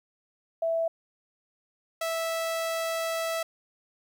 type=tone pair in turn; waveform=sine / sawtooth; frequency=659.3 / 656.4 Hz; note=E5 / E5; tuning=0 / -8 cents; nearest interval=unison; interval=8 cents; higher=first; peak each=-24 / -24 dBFS; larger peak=neither; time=0.62-0.88 / 2.01-3.43 s; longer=second; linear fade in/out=5 ms; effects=11-bit